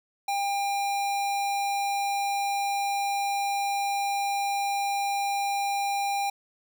square tone, 800 Hz, G5, 35 cents sharp, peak -26 dBFS, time 0.28-6.3 s, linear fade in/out 5 ms, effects none

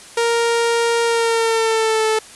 sawtooth tone with pitch glide, 466.2 to 437.5 Hz, A#4 to A4, 0 to -10 cents, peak -11 dBFS, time 0.17-2.19 s, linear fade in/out 5 ms, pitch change -110 cents, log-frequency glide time 1.04-2.06 s, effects white hiss -40 dBFS RMS until 2.35 s + resampled to 24000 Hz

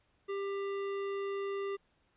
triangle tone with hard clipping, 396.2 Hz, G4, 18 cents sharp, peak -36 dBFS, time 0.28-1.77 s, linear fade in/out 20 ms, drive 18 dB, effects pink hiss -73 dBFS RMS until 2.16 s + resampled to 8000 Hz

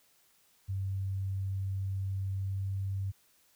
sine tone with pitch glide, 96.6 to 97.22 Hz, G2 to G2, -25 to -14 cents, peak -31 dBFS, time 0.68-3.12 s, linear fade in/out 20 ms, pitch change +11 cents, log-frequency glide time 2.34-2.71 s, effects white hiss -67 dBFS RMS until 3.55 s

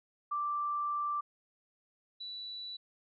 sine tone pair in turn, 1174.7 / 3951 Hz, D6 / B7, 0 / 0 cents, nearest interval octave + major sixth, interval 2100 cents, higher second, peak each -31 / -40 dBFS, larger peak first, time 0.31-1.21 / 2.2-2.77 s, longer first, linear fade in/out 10 ms, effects none

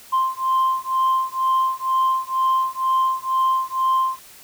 sine beating tone pair, 1046.5 / 1048.6 Hz, C6 / C6, 0 / +3 cents, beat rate 2.1 Hz, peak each -19 dBFS, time 0.12-4.19 s, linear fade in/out 20 ms, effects tanh soft clip ceiling -13 dBFS + white hiss -45 dBFS RMS until 4.43 s

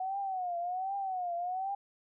sine tone with vibrato, 740 Hz, F#5, in tune, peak -32 dBFS, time 0-1.75 s, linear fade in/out 5 ms, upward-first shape triangle, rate 1.3 Hz, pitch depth 140 cents each way, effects none

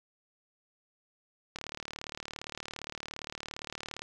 click train, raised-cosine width 0.2 ms, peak -21 dBFS, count 93, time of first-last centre 1.56-4.02 s, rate 37.4 Hz, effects none

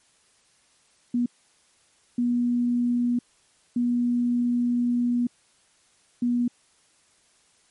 sine tone bursts at uneven times, 241.9 Hz, B3, 36 cents flat, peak -20 dBFS, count 4, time 1.14-1.26 / 2.18-3.19 / 3.76-5.27 / 6.22-6.48 s, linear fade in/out 5 ms, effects white hiss -62 dBFS RMS until 7.7 s + MP3 48 kbps

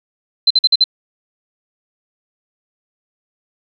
sine tone bursts, 4079 Hz, C8, 45 cents flat, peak -7 dBFS, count 5, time 0.47-0.841 s, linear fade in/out 5 ms, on 35 ms, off 49 ms, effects none

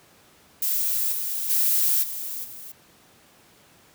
violet noise with level steps, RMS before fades -24 / -28 / -21 / -32 / -40 dBFS, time 0.62-2.72 s, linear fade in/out 5 ms, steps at 1.11 / 1.49 / 2.02 / 2.43 s, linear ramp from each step 20 ms, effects pink hiss -55 dBFS RMS until 3.94 s + high-pass 100 Hz 12 dB/octave

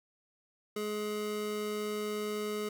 square tone pair together, 210.6 / 421.2 Hz, G#3 / G#4, +24 / +24 cents, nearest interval octave, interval 1200 cents, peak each -40 / -35 dBFS, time 0.76-2.69 s, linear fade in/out 5 ms, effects none

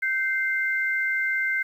sine tone pair together, 1554 / 2089 Hz, G6 / C7, -16 / -3 cents, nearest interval perfect fourth, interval 513 cents, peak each -25 dBFS, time 0.02-1.63 s, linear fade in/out 10 ms, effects 9-bit

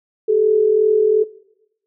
sine tone pair together, 390.5 / 433.2 Hz, G4 / A4, -7 / -27 cents, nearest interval major second, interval 180 cents, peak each -19 / -13 dBFS, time 0.28-1.24 s, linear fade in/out 10 ms, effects noise-tail reverb RT60 0.9 s tail -19 dB re dry

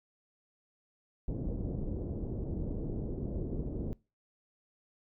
pink low-pass noise, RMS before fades -36 dBFS, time 1.28-3.93 s, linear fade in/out 0 ms, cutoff 450 Hz, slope 24 dB/octave, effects noise-tail reverb RT60 0.3 s tail -23 dB re dry

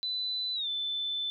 sine tone with pitch glide, 3999 to 3522 Hz, B7 to A7, +21 to +1 cents, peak -30 dBFS, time 0.03-1.3 s, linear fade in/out 0 ms, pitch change -220 cents, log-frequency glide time 0.54-0.68 s, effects none

